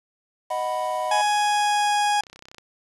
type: chord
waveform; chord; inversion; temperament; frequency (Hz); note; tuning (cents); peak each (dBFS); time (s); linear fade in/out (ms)
triangle; B major; first; equal; 622.3 / 740 / 987.8; D#5 / F#5 / B5; 0 / 0 / 0; -26; 0.5-1.22; 10
type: tone with pitch glide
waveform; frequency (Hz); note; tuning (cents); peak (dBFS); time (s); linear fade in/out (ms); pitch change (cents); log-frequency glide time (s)
40% pulse; 834 to 827.8; G#5 to G#5; +7 to -6; -18; 1.11-2.21; 5; -13; 1.22-1.95
type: clicks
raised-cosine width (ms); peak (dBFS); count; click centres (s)
0.2; -26; 12; 2.236 / 2.268 / 2.299 / 2.33 / 2.36 / 2.392 / 2.424 / 2.455 / 2.485 / 2.515 / 2.546 / 2.583
effects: resampled to 24000 Hz + 7-bit